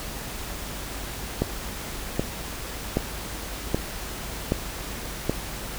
click train, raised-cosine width 2 ms, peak -8 dBFS, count 6, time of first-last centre 1.42-5.296 s, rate 1.29 Hz, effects added 50 Hz sine -38 dBFS peak until 5.78 s + pink hiss -35 dBFS RMS until 5.78 s

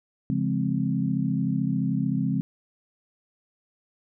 sine chord, Db major seventh, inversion none, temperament equal with one note detuned, 138.59 / 172.01 / 207.7 / 261.6 Hz, Db3 / F3 / Ab3 / C4, 0 / -26 / 0 / 0 cents, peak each -28 dBFS, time 0.3-2.41 s, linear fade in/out 0 ms, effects none

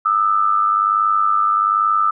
sine tone pair together, 1213 / 1314.2 Hz, D#6 / E6, -44 / -6 cents, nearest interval minor second, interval 138 cents, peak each -16 / -16 dBFS, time 0.05-2.11 s, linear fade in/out 10 ms, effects none

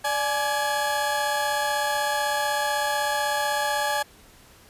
30% pulse tone cluster, 586 / 846 / 1656 Hz, D5 / G#5 / G#6, -4 / +32 / -5 cents, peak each -26 / -22 / -29 dBFS, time 0.04-4.03 s, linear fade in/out 10 ms, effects pink hiss -52 dBFS RMS until 4.69 s + resampled to 32000 Hz

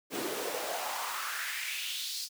pink noise with high-pass filter sweep, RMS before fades -36 dBFS, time 0.1-2.29 s, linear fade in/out 50 ms, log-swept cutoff 280 to 5100 Hz, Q 3, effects none

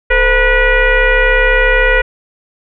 sine tone with frequency modulation, 988 Hz, B5, in tune, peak -7 dBFS, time 0.1-2.02 s, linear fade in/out 10 ms, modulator 477 Hz, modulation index 2.7, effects none

